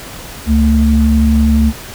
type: tone pair together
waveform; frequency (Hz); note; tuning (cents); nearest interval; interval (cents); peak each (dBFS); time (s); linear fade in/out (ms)
sine; 70.29 / 223; C#2 / A3; +25 / +23; octave + minor sixth; 1998; -10; 0.46-1.73; 50
effects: pink hiss -30 dBFS RMS until 1.94 s